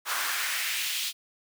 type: noise with high-pass filter sweep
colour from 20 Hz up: pink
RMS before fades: -30 dBFS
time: 0.05-1.13 s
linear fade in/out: 50 ms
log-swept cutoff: 1100 to 3400 Hz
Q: 1.8
effects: none